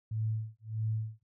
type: tone with tremolo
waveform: sine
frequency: 109.9 Hz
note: A2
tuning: 2 cents flat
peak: -28 dBFS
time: 0.11-1.23 s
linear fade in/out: 5 ms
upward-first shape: sine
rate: 1.6 Hz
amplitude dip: 100%
effects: none